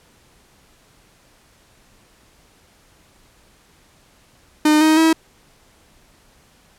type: tone with pitch steps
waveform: 45% pulse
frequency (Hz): 304.7 / 313.4 / 322.4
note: D#4 / D#4 / E4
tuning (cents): -36 / +13 / -38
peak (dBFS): -11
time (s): 4.65-5.13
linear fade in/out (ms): 5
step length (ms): 160
effects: pink hiss -54 dBFS RMS until 6.78 s + low-pass 12000 Hz 12 dB/octave